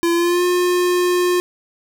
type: tone with pitch glide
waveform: square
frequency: 340 to 357.1 Hz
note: F4 to F4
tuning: -46 to +39 cents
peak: -15 dBFS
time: 0.03-1.4 s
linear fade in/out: 0 ms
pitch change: +85 cents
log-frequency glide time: 0.14-0.44 s
effects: 9-bit